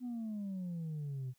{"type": "exponential sweep", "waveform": "sine", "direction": "down", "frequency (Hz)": [253, 124.5], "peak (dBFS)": -35, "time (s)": [0, 1.34], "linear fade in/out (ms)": 50, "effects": ["tanh soft clip ceiling -36 dBFS", "white hiss -75 dBFS RMS until 1.38 s"]}